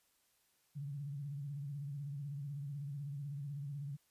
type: tone with vibrato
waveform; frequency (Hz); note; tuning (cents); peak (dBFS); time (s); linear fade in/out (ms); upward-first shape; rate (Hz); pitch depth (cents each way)
sine; 142.2; C#3; +45; -40; 0.75-3.97; 20; sine; 16; 87
effects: white hiss -75 dBFS RMS until 4.1 s + resampled to 32000 Hz